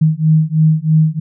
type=beating tone pair; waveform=sine; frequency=155.56 / 158.66 Hz; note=D#3 / D#3; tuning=0 / +34 cents; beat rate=3.1 Hz; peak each=-12 / -12 dBFS; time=0.01-1.2 s; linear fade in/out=10 ms; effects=none